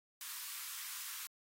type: high-pass noise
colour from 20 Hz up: white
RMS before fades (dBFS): -45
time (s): 0.21-1.27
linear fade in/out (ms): 2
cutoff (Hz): 1000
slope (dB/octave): 48
effects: AAC 48 kbps